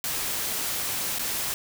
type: noise with dropouts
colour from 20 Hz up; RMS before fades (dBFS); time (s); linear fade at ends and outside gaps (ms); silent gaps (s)
white; -29; 0.04-1.54; 1; 1.186-1.193
effects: none